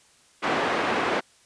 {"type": "band-pass noise", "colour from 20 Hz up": "pink", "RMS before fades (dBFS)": -25, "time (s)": [0.42, 1.21], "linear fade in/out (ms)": 20, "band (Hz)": [340, 2100], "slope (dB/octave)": 12, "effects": ["white hiss -58 dBFS RMS until 1.45 s", "resampled to 22050 Hz"]}